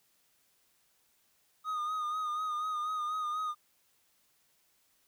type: tone with vibrato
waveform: triangle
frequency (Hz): 1237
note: D#6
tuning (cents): -10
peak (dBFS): -30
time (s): 1.64-3.55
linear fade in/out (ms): 50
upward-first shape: sine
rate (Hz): 4.1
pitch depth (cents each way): 41
effects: white hiss -71 dBFS RMS until 5.07 s